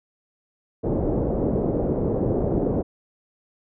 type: low-pass noise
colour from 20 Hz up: white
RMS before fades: -23 dBFS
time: 0.83-2.83 s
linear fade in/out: 20 ms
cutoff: 510 Hz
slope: 24 dB/octave
effects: none